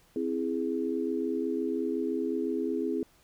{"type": "chord", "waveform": "sine", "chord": "C augmented", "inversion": "none", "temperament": "equal", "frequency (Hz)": [261.6, 329.6, 415.3], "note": ["C4", "E4", "G#4"], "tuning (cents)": [0, 0, 0], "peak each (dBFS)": -32, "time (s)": [0.16, 3.03], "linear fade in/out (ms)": 2, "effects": ["pink hiss -63 dBFS RMS until 3.23 s"]}